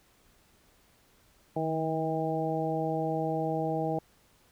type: harmonic tone with a mistuned harmonic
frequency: 160 Hz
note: D#3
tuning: 49 cents sharp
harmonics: 1 / 2 / 3 / 4 / 5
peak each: -34 / -34 / -34 / -34 / -34 dBFS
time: 1.56-3.99 s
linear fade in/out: 5 ms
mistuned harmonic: 1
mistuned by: -33 cents
effects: pink hiss -64 dBFS RMS until 4.51 s